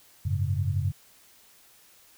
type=chord; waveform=sine; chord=F# suspended second; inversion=none; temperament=equal; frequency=92.5 / 103.83 / 138.59 Hz; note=F#2 / G#2 / C#3; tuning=0 / 0 / 0 cents; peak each=-27 / -29 / -30 dBFS; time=0.25-0.92 s; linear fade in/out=10 ms; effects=white hiss -57 dBFS RMS until 2.17 s